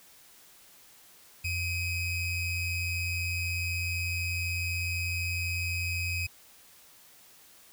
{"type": "ring-modulated tone", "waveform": "square", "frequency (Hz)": 1222, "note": "D#6", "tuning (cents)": -32, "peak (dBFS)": -27, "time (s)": [1.44, 6.27], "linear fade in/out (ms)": 10, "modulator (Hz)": 1310, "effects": ["white hiss -56 dBFS RMS until 7.72 s"]}